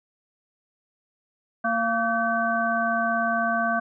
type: harmonic tone with a mistuned harmonic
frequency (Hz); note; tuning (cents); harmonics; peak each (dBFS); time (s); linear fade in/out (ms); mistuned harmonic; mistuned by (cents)
229.5; A#3; -27; 1 / 3 / 5 / 7; -29 / -25 / -28 / -26; 1.64-3.8; 10; 7; -81
effects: none